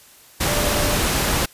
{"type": "tone in noise", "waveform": "sine", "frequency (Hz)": 590, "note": "D5", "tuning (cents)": 8, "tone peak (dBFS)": -26, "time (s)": [0.48, 0.97], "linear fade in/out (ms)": 10, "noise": "pink", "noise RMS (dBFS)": -20, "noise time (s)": [0.4, 1.46], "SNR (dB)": -9, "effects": ["white hiss -48 dBFS RMS until 1.53 s", "resampled to 32000 Hz"]}